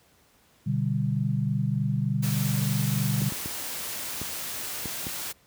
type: chord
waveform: sine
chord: G major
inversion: first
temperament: equal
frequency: 123.47 / 146.83 / 196 Hz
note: B2 / D3 / G3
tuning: 0 / 0 / 0 cents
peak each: -27 / -27 / -29 dBFS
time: 0.66-3.3 s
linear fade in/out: 10 ms
type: noise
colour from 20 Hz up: white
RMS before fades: -34 dBFS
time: 2.22-5.33 s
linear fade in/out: 20 ms
type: clicks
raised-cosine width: 3 ms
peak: -21 dBFS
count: 6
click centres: 3.218 / 3.322 / 3.459 / 4.216 / 4.857 / 5.068 s
effects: pink hiss -61 dBFS RMS until 5.46 s + high-pass 60 Hz 12 dB/octave